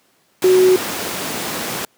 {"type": "tone in noise", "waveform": "sine", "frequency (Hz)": 370.4, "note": "F#4", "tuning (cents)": 2, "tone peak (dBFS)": -8, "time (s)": [0.44, 0.76], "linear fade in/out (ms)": 2, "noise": "pink", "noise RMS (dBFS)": -23, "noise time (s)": [0.42, 1.85], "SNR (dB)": 12, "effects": ["pink hiss -58 dBFS RMS until 1.97 s", "high-pass 200 Hz 12 dB/octave"]}